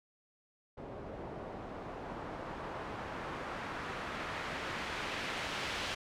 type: noise with low-pass filter sweep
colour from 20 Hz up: white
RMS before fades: -41 dBFS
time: 0.77-5.95 s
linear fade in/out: 10 ms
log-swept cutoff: 540 to 3100 Hz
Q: 0.86
effects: none